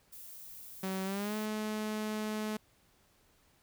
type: noise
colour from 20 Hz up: violet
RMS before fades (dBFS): -49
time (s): 0.12-1.46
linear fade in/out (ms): 10
type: tone with pitch glide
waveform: sawtooth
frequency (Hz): 190 to 214.5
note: F#3 to A3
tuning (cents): +46 to -44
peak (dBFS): -30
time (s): 0.83-2.57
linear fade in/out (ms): 5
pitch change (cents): +210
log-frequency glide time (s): 1.04-1.36
effects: pink hiss -68 dBFS RMS until 3.62 s